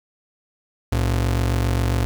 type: ring-modulated tone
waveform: 45% pulse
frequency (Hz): 87.6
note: F2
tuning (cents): +6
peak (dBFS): -15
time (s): 0.92-2.05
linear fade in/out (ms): 0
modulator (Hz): 23.7
effects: 7-bit